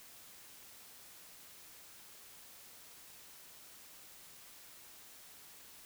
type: silence
effects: white hiss -56 dBFS RMS until 5.85 s